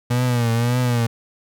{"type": "tone with vibrato", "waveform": "35% pulse", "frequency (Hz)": 120.1, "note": "B2", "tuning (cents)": -48, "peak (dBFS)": -15, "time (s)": [0.1, 1.07], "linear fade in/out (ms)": 10, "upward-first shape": "triangle", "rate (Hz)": 1.8, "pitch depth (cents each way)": 90, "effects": []}